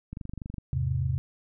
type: click train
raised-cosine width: 5 ms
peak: -24 dBFS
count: 12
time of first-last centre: 0.13-0.583 s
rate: 24.3 Hz
type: chord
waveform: sine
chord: E augmented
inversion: none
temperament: equal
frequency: 82.41 / 103.83 / 130.81 Hz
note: E2 / G#2 / B#2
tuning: 0 / 0 / 0 cents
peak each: -30 / -32 / -27 dBFS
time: 0.73-1.18 s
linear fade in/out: 0 ms
effects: none